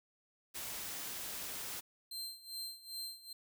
white noise, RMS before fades -43 dBFS, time 0.54-1.81 s, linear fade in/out 20 ms
sawtooth tone with tremolo, 4138 Hz, C8, 20 cents flat, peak -37 dBFS, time 2.11-3.33 s, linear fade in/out 5 ms, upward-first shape sine, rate 2.5 Hz, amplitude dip 85%
effects none

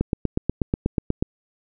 click train, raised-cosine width 3 ms, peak -7 dBFS, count 11, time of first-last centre 0.01-1.225 s, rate 8.23 Hz, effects none

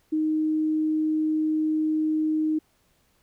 sine tone, 311.1 Hz, D#4, in tune, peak -21 dBFS, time 0.12-2.59 s, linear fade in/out 10 ms, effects pink hiss -66 dBFS RMS until 3.22 s

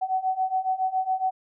sine beating tone pair, 749 / 756.2 Hz, F#5 / F#5, +21 / +38 cents, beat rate 7.2 Hz, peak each -27 / -25 dBFS, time 0.01-1.31 s, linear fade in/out 20 ms, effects none

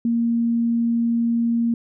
sine tone, 233.1 Hz, A#3, in tune, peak -17 dBFS, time 0.05-1.74 s, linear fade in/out 2 ms, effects none

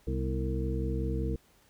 harmonic tone with a mistuned harmonic, 65.2 Hz, C2, 5 cents flat, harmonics 1 / 2 / 3 / 4 / 5 / 7, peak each -31 / -35 / -39 / -41 / -38 / -38 dBFS, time 0.07-1.36 s, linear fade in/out 5 ms, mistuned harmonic 4, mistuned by -100 cents, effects pink hiss -64 dBFS RMS until 1.69 s

